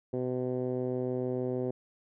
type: tone with low-pass filter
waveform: 10% pulse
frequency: 126.5 Hz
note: B2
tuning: 42 cents sharp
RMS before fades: -32 dBFS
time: 0.13-1.71 s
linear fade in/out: 5 ms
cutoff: 440 Hz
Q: 1.9
effects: none